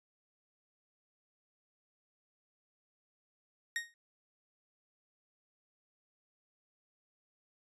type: tone with exponential decay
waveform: 40% pulse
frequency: 1864.7 Hz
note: A#6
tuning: in tune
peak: -29 dBFS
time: 3.76-3.94 s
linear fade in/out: 1 ms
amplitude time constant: 37 ms
effects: resampled to 24000 Hz